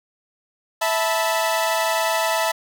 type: chord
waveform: sawtooth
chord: E suspended fourth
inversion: none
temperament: equal with one note detuned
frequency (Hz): 654.7 / 880 / 987.8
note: E5 / A5 / B5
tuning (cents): -12 / 0 / 0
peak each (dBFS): -18 / -20 / -22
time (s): 0.81-2.52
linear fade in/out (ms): 10
effects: none